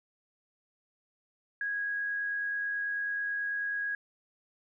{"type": "tone with amplitude modulation", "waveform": "sine", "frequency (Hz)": 1651, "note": "G#6", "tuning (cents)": -11, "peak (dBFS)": -29, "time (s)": [1.61, 3.95], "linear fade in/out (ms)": 2, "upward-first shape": "sine", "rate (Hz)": 89.2, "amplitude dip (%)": 25, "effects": []}